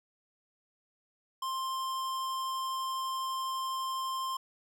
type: tone with hard clipping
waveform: sine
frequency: 1052 Hz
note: C6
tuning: 9 cents sharp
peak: -34 dBFS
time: 1.42-4.37 s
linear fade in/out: 5 ms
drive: 18 dB
effects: none